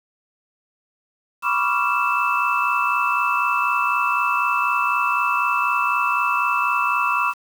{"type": "tone cluster", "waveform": "sine", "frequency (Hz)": [982, 1111, 1175, 1378, 2639], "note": ["B5", "C#6", "D6", "F6", "E7"], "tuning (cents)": [-10, 4, 1, -24, 1], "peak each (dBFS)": -24, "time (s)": [1.42, 7.34], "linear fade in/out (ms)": 50, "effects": ["7-bit"]}